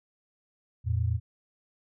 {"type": "tone pair together", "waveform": "sine", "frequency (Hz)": [85.4, 114], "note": ["F2", "A#2"], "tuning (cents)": [-38, -38], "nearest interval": "perfect fourth", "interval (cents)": 500, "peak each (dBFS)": -27, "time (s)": [0.84, 1.2], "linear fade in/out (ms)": 50, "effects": []}